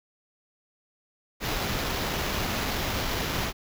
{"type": "noise with sample-and-hold", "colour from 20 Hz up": "pink", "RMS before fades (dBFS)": -29, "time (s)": [1.4, 3.53], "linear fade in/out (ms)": 50, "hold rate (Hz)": 8820, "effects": []}